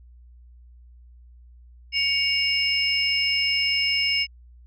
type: tone cluster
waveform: sine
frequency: 2233 / 2815 / 5200 Hz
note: C#7 / F7 / E8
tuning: +12 / +13 / -24 cents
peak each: -24 dBFS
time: 1.92-4.27 s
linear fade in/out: 50 ms
effects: tanh soft clip ceiling -11 dBFS + added 60 Hz sine -46 dBFS peak until 4.66 s